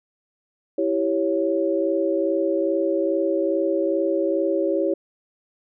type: chord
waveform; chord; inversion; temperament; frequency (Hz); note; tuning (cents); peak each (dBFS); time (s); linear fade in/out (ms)
sine; C# diminished; first; equal; 329.6 / 392 / 554.4; E4 / G4 / C#5; 0 / 0 / 0; -23 / -24 / -23; 0.78-4.94; 5
effects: none